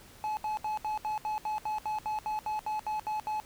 triangle tone bursts, 856 Hz, A5, 48 cents flat, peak -28 dBFS, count 16, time 0.24-3.4 s, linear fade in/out 0 ms, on 130 ms, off 72 ms, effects pink hiss -54 dBFS RMS until 3.45 s

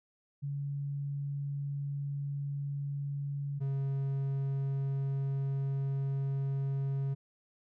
sine / triangle tone pair in turn, 141.5 / 137 Hz, C#3 / C#3, +36 / -20 cents, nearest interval minor second, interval 56 cents, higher first, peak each -33 / -28 dBFS, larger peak second, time 0.42-3.6 / 3.6-7.15 s, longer second, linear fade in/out 20 ms, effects none

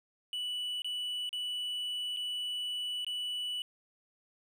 triangle tone with dropouts, 2960 Hz, F#7, in tune, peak -32 dBFS, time 0.33-3.62 s, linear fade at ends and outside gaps 1 ms, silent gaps 0.82-0.845 / 1.292-1.329 / 2.164-2.17 / 3.047-3.066 s, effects none

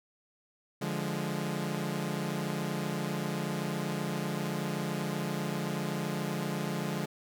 sawtooth chord, D diminished, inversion none, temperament equal, 146.83 / 174.61 / 207.7 Hz, D3 / F3 / Ab3, 0 / 0 / 0 cents, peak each -32 dBFS, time 0.81-7.06 s, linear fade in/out 10 ms, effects none

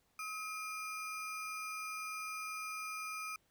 square ring-modulated tone, 1841 Hz, A#6, 22 cents flat, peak -38 dBFS, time 0.19-3.36 s, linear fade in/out 2 ms, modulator 566 Hz, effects pink hiss -75 dBFS RMS until 3.5 s

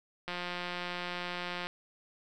click train, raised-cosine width 0.3 ms, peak -21 dBFS, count 247, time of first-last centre 0.28-1.67 s, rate 177 Hz, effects none

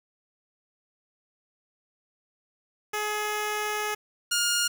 10% pulse tone pair in turn, 421.9 / 1419.1 Hz, G#4 / F6, +27 / +27 cents, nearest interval octave + major sixth, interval 2100 cents, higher second, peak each -19 / -15 dBFS, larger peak second, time 2.93-3.95 / 4.31-4.68 s, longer first, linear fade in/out 10 ms, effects 8-bit

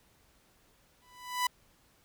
sawtooth tone with exponential growth, 993 Hz, B5, 9 cents sharp, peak -21 dBFS, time 1.02-1.47 s, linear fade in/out 5 ms, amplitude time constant 96 ms, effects pink hiss -66 dBFS RMS until 2.04 s

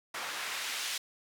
white noise with band-pass filter sweep, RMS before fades -37 dBFS, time 0.14-0.98 s, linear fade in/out 5 ms, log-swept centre 1200 to 3300 Hz, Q 0.77, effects none

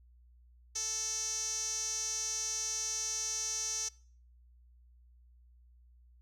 sawtooth tone with band-pass filter, 440 Hz, A4, in tune, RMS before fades -36 dBFS, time 0.75-3.89 s, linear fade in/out 10 ms, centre 6100 Hz, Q 10, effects noise-tail reverb RT60 0.5 s tail -24 dB re dry + added 60 Hz sine -58 dBFS peak until 6.21 s

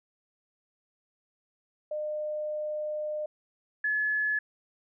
sine tone pair in turn, 606 / 1710.3 Hz, D#5 / A6, -46 / -50 cents, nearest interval octave + tritone, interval 1796 cents, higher second, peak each -30 / -25 dBFS, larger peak second, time 1.91-3.26 / 3.84-4.39 s, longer first, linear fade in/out 5 ms, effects none

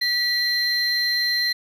triangle tone pair together, 1948 / 4128 Hz, B6 / C8, -24 / -24 cents, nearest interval octave + minor second, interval 1300 cents, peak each -22 / -20 dBFS, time 0.01-1.53 s, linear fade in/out 10 ms, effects none

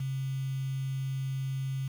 sine tone with quantisation, 133.8 Hz, C3, 39 cents sharp, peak -30 dBFS, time 0-1.88 s, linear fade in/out 5 ms, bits 8, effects none

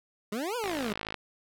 25% pulse exponential two-way sweep, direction up then down, 196 to 510 to 196 Hz, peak -27 dBFS, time 0.32-0.93 s, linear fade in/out 5 ms, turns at 0.56 s
click train, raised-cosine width 0.3 ms, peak -18 dBFS, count 28, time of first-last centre 0.64-1.143 s, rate 53.7 Hz
effects none

